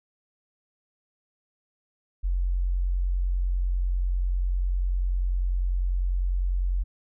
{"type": "tone", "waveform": "sine", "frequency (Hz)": 45.03, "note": "F#1", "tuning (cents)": -46, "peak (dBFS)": -22, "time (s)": [2.23, 6.84], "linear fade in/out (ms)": 20, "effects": []}